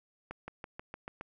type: accelerating click train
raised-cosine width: 0.5 ms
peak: -26 dBFS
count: 7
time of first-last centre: 0.31-1.211 s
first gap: 170 ms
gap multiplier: 0.95
effects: none